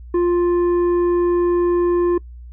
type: tone with tanh clipping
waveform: triangle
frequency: 350 Hz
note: F4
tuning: 4 cents sharp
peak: -15 dBFS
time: 0.14-2.18 s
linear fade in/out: 5 ms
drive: 11 dB
effects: noise-tail reverb RT60 0.1 s tail -23 dB re dry + added 60 Hz sine -34 dBFS peak until 2.52 s